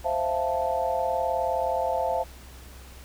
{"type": "chord", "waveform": "sine", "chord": "F major seventh", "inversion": "second", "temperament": "equal", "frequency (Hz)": [523.3, 659.3, 698.5, 880], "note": ["C5", "E5", "F5", "A5"], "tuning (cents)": [0, 0, 0, 0], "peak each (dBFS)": -29, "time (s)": [0.04, 2.24], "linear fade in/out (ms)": 20, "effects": ["added 64 Hz sine -44 dBFS peak until 3.04 s", "pink hiss -49 dBFS RMS until 3.04 s"]}